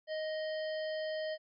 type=harmonic tone; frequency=624 Hz; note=D#5; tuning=5 cents sharp; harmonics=1 / 3 / 5 / 7 / 8; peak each=-35 / -45 / -49 / -52 / -53 dBFS; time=0.07-1.38 s; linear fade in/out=50 ms; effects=none